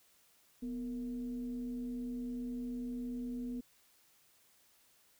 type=tone with frequency modulation; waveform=sine; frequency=246.7 Hz; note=B3; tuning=2 cents flat; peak=-37 dBFS; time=0.62-3.61 s; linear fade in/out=10 ms; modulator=212 Hz; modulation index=0.36; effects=white hiss -68 dBFS RMS until 5.19 s